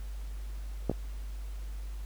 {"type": "clicks", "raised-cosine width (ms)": 2, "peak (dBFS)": [-13, -21], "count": 2, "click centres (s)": [0.897, 0.914], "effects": ["added 50 Hz sine -36 dBFS peak until 2.05 s", "pink hiss -56 dBFS RMS until 2.05 s"]}